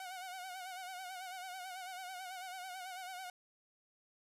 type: tone with vibrato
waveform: sawtooth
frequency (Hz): 740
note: F#5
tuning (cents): 0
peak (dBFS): -40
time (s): 0-3.3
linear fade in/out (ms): 2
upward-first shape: sine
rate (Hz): 9.1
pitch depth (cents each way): 65
effects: resampled to 32000 Hz + 11-bit